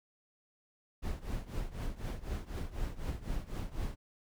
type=noise with tremolo; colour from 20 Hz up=brown; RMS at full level=-34 dBFS; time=1.02-3.96 s; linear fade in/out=20 ms; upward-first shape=triangle; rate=4 Hz; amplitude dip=90%; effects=none